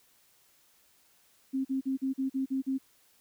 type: tone bursts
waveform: sine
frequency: 266.4 Hz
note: C4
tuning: 31 cents sharp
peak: -27 dBFS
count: 8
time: 1.53-2.784 s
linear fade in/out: 20 ms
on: 120 ms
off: 42 ms
effects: white hiss -65 dBFS RMS until 3.2 s